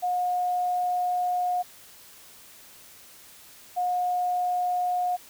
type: tone pair in turn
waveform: sine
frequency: 720 / 720 Hz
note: F#5 / F#5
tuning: -47 / -47 cents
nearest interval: unison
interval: 0 cents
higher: neither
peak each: -23 dBFS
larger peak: neither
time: 0.02-1.63 / 3.76-5.17 s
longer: first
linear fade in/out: 20 ms
effects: white hiss -50 dBFS RMS until 5.29 s